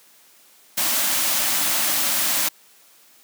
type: band-stop noise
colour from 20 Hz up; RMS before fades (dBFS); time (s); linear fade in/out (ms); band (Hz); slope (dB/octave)
white; -21; 0.77-2.49; 10; 350 to 530; 96
effects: white hiss -53 dBFS RMS until 3.23 s + high-pass 200 Hz 12 dB/octave